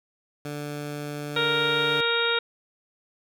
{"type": "tone", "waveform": "15% pulse", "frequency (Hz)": 146.83, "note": "D3", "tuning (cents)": 0, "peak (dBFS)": -25, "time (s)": [0.45, 2.01], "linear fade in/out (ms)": 2}
{"type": "harmonic tone", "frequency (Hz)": 467, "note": "A#4", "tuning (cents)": 3, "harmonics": [1, 2, 3, 4, 5, 6, 7, 8], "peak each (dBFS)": [-27, -34, -26, -36, -32, -35, -34, -27], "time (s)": [1.36, 2.39], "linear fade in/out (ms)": 5}
{"effects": []}